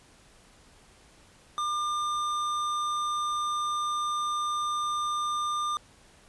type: tone with tanh clipping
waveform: sine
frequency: 1200 Hz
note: D6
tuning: 37 cents sharp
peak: -29 dBFS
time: 1.58-5.77 s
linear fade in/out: 0 ms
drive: 15 dB
effects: pink hiss -57 dBFS RMS until 6.28 s + resampled to 24000 Hz